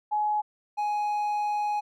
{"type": "tone pair in turn", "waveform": ["sine", "triangle"], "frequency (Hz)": [843, 834.3], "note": ["G#5", "G#5"], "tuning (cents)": [26, 8], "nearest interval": "unison", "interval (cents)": 18, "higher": "first", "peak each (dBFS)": -23, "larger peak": "neither", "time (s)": [[0.11, 0.42], [0.77, 1.81]], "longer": "second", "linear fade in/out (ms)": 20, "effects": []}